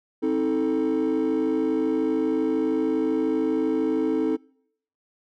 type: chord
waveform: triangle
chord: A diminished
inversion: first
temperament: just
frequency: 264 / 316.8 / 440 Hz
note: C4 / Eb4 / A4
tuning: +16 / +31 / 0 cents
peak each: -23 / -21 / -23 dBFS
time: 0.22-4.37 s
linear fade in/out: 20 ms
effects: noise-tail reverb RT60 0.7 s tail -26 dB re dry + tanh soft clip ceiling -14 dBFS